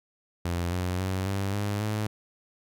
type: tone with pitch steps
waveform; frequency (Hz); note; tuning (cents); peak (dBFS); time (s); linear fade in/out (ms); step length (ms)
sawtooth; 86.8 / 90.43 / 94.22 / 98.16 / 102.27 / 106.56; F2 / F#2 / F#2 / G2 / G#2 / G#2; -10 / -39 / +32 / +3 / -26 / +45; -23; 0.45-2.07; 5; 270
effects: none